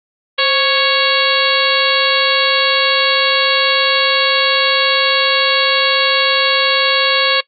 harmonic tone with a mistuned harmonic, 554.4 Hz, C#5, in tune, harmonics 1 / 2 / 3 / 4 / 5 / 6 / 7 / 8, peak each -19 / -19 / -19 / -19 / -19 / -19 / -19 / -19 dBFS, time 0.38-7.41 s, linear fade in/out 10 ms, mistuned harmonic 1, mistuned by -84 cents, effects noise-tail reverb RT60 0.1 s tail -21 dB re dry + Opus 24 kbps

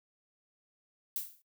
violet noise with exponential decay, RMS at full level -32 dBFS, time 1.16-1.42 s, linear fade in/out 1 ms, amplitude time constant 56 ms, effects noise-tail reverb RT60 0.1 s tail -22 dB re dry

